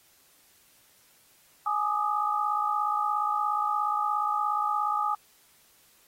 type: tone cluster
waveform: sine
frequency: 837 / 1198 / 1255 Hz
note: G#5 / D6 / D#6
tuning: +13 / +34 / +15 cents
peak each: -29 dBFS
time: 1.66-5.15 s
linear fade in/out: 5 ms
effects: white hiss -61 dBFS RMS until 6.07 s + AAC 48 kbps